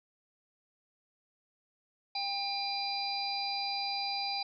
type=harmonic tone; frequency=800 Hz; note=G5; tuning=35 cents sharp; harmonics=1 / 3 / 5 / 6; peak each=-36 / -41 / -39 / -36 dBFS; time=2.15-4.43 s; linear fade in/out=5 ms; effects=none